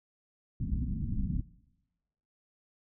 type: low-pass noise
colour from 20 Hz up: pink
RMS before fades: -32 dBFS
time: 0.6-1.41 s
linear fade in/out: 5 ms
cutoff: 250 Hz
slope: 48 dB/octave
effects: noise-tail reverb RT60 1.0 s tail -21 dB re dry